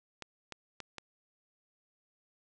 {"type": "clicks", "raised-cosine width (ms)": 0.2, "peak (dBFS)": -24, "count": 4, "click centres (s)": [0.223, 0.523, 0.803, 0.983], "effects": ["resampled to 22050 Hz"]}